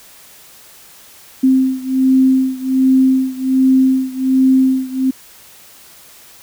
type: beating tone pair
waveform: sine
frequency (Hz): 261.6 / 262.9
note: C4 / C4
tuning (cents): 0 / +8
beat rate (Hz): 1.3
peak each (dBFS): -12 / -14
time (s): 1.43-5.11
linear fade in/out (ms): 10
effects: white hiss -42 dBFS RMS until 6.42 s